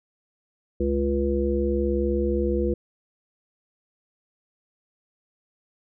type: harmonic tone with a mistuned harmonic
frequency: 69.7 Hz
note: C#2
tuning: 10 cents sharp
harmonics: 1 / 3 / 5 / 7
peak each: -26 / -28 / -25 / -27 dBFS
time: 0.8-2.74 s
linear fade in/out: 5 ms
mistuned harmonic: 1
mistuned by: -44 cents
effects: none